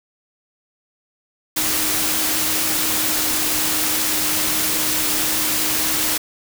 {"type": "tone in noise", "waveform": "sine", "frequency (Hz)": 310, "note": "D#4", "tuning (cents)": -6, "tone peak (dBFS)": -31, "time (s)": [1.56, 6.18], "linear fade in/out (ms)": 10, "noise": "white", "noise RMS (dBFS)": -20, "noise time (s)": [1.56, 6.18], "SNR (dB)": -14, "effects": []}